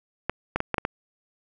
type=clicks; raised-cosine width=0.5 ms; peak=-9 dBFS; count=6; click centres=0.296 / 0.56 / 0.604 / 0.743 / 0.782 / 0.851 s; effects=none